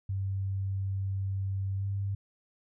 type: tone with pitch glide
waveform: sine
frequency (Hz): 97 to 98.92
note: G2 to G2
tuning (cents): -18 to +16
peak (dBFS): -29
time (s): 0.09-2.15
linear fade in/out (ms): 5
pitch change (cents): +34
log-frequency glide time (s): 1.76-1.86
effects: none

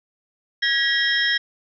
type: tone cluster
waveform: sine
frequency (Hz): 1652 / 1918 / 3236 / 3819 / 5330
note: G#6 / A#6 / G#7 / A#7 / E8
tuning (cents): -10 / +49 / -46 / +41 / +18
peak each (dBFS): -24 / -21 / -24 / -28 / -28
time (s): 0.62-1.38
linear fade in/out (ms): 10
effects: none

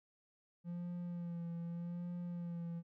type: tone with vibrato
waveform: triangle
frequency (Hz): 172.3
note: F3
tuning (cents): -23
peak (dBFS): -38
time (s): 0.64-2.83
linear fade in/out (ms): 50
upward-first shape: sine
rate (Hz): 0.83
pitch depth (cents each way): 32
effects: none

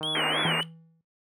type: click train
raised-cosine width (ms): 1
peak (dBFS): -23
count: 71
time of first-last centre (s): 0.01-0.459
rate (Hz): 156
type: tone with vibrato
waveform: triangle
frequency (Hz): 3089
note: G7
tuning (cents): -26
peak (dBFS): -26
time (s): 0.03-0.63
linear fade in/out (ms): 0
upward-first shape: sine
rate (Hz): 3.3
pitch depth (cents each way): 170
type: band-pass noise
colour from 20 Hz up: white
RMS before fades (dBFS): -29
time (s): 0.15-0.61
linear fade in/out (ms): 2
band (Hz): 220 to 2500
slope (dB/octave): 96
type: tone with exponential decay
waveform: triangle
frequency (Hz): 163.6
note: E3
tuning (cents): -13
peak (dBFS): -24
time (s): 0.45-1.01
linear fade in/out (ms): 2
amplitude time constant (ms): 120
effects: noise-tail reverb RT60 0.2 s tail -18 dB re dry + high-pass 80 Hz 12 dB/octave

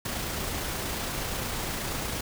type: noise with amplitude modulation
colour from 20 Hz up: pink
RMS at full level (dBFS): -31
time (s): 0.05-2.21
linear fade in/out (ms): 5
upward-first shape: sine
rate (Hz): 28.5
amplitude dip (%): 25
effects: none

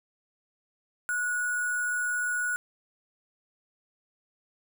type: tone with sample-and-hold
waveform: sine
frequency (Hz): 1463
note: F#6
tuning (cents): -20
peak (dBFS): -26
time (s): 1.09-2.56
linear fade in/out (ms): 0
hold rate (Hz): 8820
effects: none

